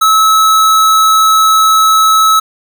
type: tone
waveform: square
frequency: 1297 Hz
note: E6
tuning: 28 cents flat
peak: -6 dBFS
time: 0.01-2.4 s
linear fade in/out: 10 ms
effects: none